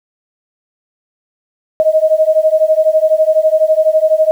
sine beating tone pair, 622.3 / 634.3 Hz, D#5 / D#5, 0 / +33 cents, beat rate 12 Hz, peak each -11 dBFS, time 1.8-4.31 s, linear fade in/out 0 ms, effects 7-bit

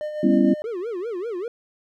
triangle tone with tremolo, 605 Hz, D#5, 49 cents flat, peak -23 dBFS, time 0.01-0.62 s, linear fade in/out 0 ms, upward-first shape sine, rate 6.7 Hz, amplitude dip 45%
sine chord, C# half-diminished seventh, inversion second, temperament just, 199.57 / 249.5 / 277.2 / 332.6 Hz, G3 / B3 / C#4 / E4, +31 / +18 / 0 / +16 cents, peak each -20 dBFS, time 0.23-0.54 s, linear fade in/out 5 ms
triangle tone with vibrato, 407.8 Hz, G#4, 32 cents flat, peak -24 dBFS, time 0.64-1.48 s, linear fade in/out 2 ms, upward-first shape sine, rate 5.1 Hz, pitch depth 280 cents each way
effects none

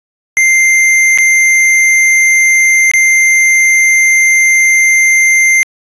square tone with dropouts, 2093 Hz, C7, in tune, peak -6 dBFS, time 0.37-5.63 s, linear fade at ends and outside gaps 0 ms, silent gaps 1.176-1.185 / 2.914-2.937 s, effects resampled to 22050 Hz

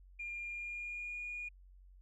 sine tone with pitch glide, 2404 to 2439 Hz, D7 to D#7, +40 to -35 cents, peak -39 dBFS, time 0.19-1.49 s, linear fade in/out 10 ms, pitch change +25 cents, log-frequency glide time 0.44-1.2 s, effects tanh soft clip ceiling -35 dBFS + added 46 Hz sine -56 dBFS peak until 2.01 s

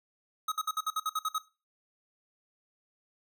square tone bursts, 1268 Hz, D#6, 32 cents sharp, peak -29 dBFS, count 10, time 0.48-1.383 s, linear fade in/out 5 ms, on 39 ms, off 57 ms, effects noise-tail reverb RT60 0.3 s tail -17 dB re dry

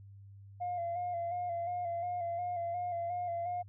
sine tone with vibrato, 698 Hz, F5, 1 cent flat, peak -32 dBFS, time 0.6-3.63 s, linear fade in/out 20 ms, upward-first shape square, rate 2.8 Hz, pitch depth 35 cents each way, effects tanh soft clip ceiling -30 dBFS + added 99 Hz sine -50 dBFS peak until 3.68 s

